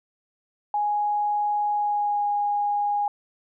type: tone with pitch glide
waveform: sine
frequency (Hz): 830.6 to 822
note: G#5 to G#5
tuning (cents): 0 to -18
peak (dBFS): -21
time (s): 0.74-3.08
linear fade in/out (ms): 2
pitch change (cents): -18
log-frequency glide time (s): 1.74-2.28
effects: none